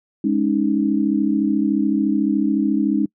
sine chord, Ab suspended fourth, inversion none, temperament equal, 207.7 / 277.2 / 311.1 Hz, Ab3 / Db4 / Eb4, 0 / 0 / 0 cents, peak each -20 dBFS, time 0.24-3.06 s, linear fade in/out 5 ms, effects noise-tail reverb RT60 0.1 s tail -26 dB re dry

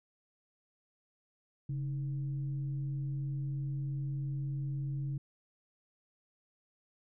sine tone with frequency modulation, 138.59 Hz, C#3, in tune, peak -33 dBFS, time 1.69-5.18 s, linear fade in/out 5 ms, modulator 174 Hz, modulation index 0.29, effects none

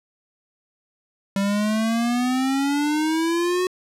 square exponential sweep, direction up, 195.2 to 369.8 Hz, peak -20 dBFS, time 1.36-3.67 s, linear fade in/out 2 ms, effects low-pass 11000 Hz 12 dB/octave

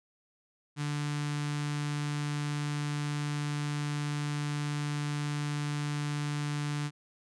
sawtooth tone with notch filter, 146.9 Hz, D3, 1 cent sharp, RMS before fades -33 dBFS, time 0.76-6.91 s, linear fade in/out 50 ms, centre 540 Hz, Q 0.74, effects resampled to 22050 Hz

